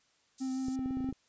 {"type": "high-pass noise", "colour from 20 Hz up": "white", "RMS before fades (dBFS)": -47, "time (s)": [0.38, 0.76], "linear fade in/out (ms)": 5, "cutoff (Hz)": 4800, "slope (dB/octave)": 24}
{"type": "tone with vibrato", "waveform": "triangle", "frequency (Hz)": 261.6, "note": "C4", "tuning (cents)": 0, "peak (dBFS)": -30, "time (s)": [0.4, 1.12], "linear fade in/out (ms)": 20, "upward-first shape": "sine", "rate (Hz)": 6.2, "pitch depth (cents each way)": 14}
{"type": "clicks", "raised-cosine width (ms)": 3, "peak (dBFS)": -29, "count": 9, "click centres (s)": [0.684, 0.792, 0.859, 0.908, 0.971, 1.006, 1.044, 1.089, 1.126]}
{"effects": ["white hiss -70 dBFS RMS until 1.28 s", "resampled to 16000 Hz"]}